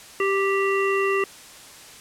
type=harmonic tone; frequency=392 Hz; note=G4; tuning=in tune; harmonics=1 / 3 / 5 / 7; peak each=-21 / -26 / -28 / -29 dBFS; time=0.2-1.24 s; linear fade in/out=2 ms; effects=white hiss -44 dBFS RMS until 2 s + low-pass 10000 Hz 12 dB/octave